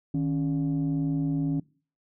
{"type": "tone pair together", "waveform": "sine", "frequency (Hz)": [155.56, 277.2], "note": ["D#3", "C#4"], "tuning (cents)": [0, 0], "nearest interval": "minor seventh", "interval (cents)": 1000, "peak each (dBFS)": -25, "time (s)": [0.14, 1.6], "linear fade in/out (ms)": 5, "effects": ["noise-tail reverb RT60 0.4 s tail -23 dB re dry", "tanh soft clip ceiling -20 dBFS"]}